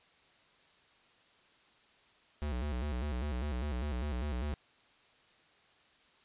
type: tone with vibrato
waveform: square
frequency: 67.5 Hz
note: C#2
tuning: 45 cents flat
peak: -34 dBFS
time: 2.42-4.54 s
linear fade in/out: 0 ms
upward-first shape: square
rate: 5 Hz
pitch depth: 160 cents each way
effects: white hiss -65 dBFS RMS until 6.24 s + resampled to 8000 Hz